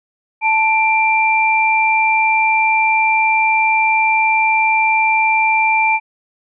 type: tone pair together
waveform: sine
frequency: 880 / 2363 Hz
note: A5 / D7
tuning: 0 / +10 cents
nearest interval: octave + perfect fourth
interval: 1710 cents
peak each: -14 dBFS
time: 0.41-6 s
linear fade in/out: 50 ms
effects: none